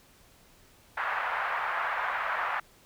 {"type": "band-pass noise", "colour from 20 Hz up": "white", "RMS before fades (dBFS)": -31, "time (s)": [0.97, 2.6], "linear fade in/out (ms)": 5, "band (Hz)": [750, 1700], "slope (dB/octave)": 24, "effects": ["pink hiss -59 dBFS RMS until 2.85 s"]}